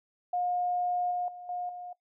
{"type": "tone with level steps", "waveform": "sine", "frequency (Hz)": 715, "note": "F5", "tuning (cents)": 41, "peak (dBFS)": [-27, -29, -42, -32, -39], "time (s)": [0.33, 1.93], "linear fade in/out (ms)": 5, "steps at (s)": [1.11, 1.28, 1.49, 1.69], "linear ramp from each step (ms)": 2, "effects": ["noise-tail reverb RT60 0.1 s tail -18 dB re dry"]}